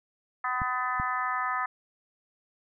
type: harmonic tone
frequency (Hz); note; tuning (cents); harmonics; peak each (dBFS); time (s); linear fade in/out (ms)
251.9; B3; +34; 3 / 4 / 5 / 6 / 7 / 8; -36 / -33 / -30 / -43 / -34 / -41; 0.44-1.66; 5
type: clicks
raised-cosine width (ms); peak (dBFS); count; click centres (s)
5; -22; 2; 0.618 / 0.999
effects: none